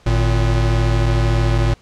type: tone pair together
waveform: square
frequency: 50.91 / 114.3 Hz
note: G#1 / A#2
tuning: -34 / -34 cents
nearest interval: octave + major second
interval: 1400 cents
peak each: -17 dBFS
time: 0.06-1.74 s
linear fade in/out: 5 ms
effects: pink hiss -51 dBFS RMS until 1.81 s + low-pass 6000 Hz 12 dB/octave